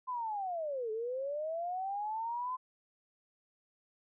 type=linear two-way sweep; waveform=sine; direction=down then up; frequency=1032 to 427.2 to 1032 Hz; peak=-34 dBFS; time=0.07-2.57 s; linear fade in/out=20 ms; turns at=0.91 s; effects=none

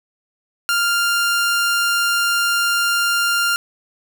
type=tone; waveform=sawtooth; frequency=1396.9 Hz; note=F6; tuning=in tune; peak=-12 dBFS; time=0.69-3.56 s; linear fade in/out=0 ms; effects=none

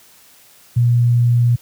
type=tone; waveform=sine; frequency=120 Hz; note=B2; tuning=49 cents flat; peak=-10 dBFS; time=0.76-1.56 s; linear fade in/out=10 ms; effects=white hiss -48 dBFS RMS until 1.61 s + high-pass 60 Hz 12 dB/octave

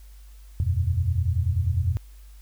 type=chord; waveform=sine; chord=E suspended second; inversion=none; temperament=equal with one note detuned; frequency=82.41 / 92.5 / 121.35 Hz; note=E2 / F#2 / B2; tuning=0 / 0 / -30 cents; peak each=-24 / -24 / -28 dBFS; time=0.6-1.97 s; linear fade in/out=0 ms; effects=added 50 Hz sine -43 dBFS peak until 2.41 s + white hiss -59 dBFS RMS until 2.41 s

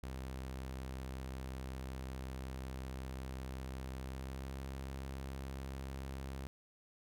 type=tone with pitch glide; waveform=sawtooth; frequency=65.41 to 66.98 Hz; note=C2 to C2; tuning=0 to +41 cents; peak=-38 dBFS; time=0.03-6.47 s; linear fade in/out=0 ms; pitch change=+41 cents; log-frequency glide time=4.01-4.55 s; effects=none

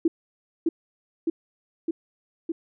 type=tone with echo; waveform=sine; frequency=329.6 Hz; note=E4; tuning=in tune; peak=-16 dBFS; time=0.05-0.08 s; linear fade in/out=5 ms; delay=610 ms; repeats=4; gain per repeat=-2 dB; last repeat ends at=2.52 s; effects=none

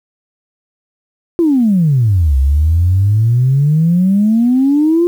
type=exponential two-way sweep; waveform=sine; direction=down then up; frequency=352.8 to 65.41 to 352.8 Hz; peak=-7 dBFS; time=1.39-5.07 s; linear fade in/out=0 ms; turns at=2.37 s; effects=tanh soft clip ceiling -3 dBFS + 7-bit

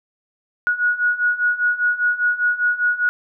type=beating tone pair; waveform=sine; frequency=1453 / 1458 Hz; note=F#6 / F#6; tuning=-32 / -26 cents; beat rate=5 Hz; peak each=-21 / -18 dBFS; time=0.67-3.09 s; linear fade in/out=0 ms; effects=none

